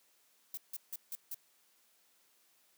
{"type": "noise bursts", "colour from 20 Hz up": "violet", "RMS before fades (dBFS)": -41, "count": 5, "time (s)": [0.54, 1.345], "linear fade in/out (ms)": 2, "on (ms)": 33, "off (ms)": 160, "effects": ["white hiss -70 dBFS RMS until 2.77 s", "high-pass 200 Hz 12 dB/octave"]}